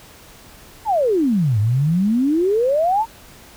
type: exponential two-way sweep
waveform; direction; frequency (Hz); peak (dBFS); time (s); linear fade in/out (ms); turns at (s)
sine; down then up; 932.3 to 100.6 to 932.3; -14; 0.85-3.06; 50; 1.59
effects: pink hiss -44 dBFS RMS until 3.56 s